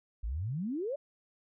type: exponential sweep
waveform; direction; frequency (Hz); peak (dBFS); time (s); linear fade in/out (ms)
sine; up; 49 to 603; -32; 0.23-0.96; 10
effects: none